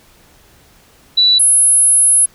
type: tone pair in turn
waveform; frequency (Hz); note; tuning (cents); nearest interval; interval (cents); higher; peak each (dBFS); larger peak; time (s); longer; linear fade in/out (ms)
sine; 3951 / 10600; B7 / E9; 0 / +9; octave + perfect fourth; 1709; second; -7; neither; 1.17-1.39 / 1.39-2.26; second; 10
effects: pink hiss -48 dBFS RMS until 2.34 s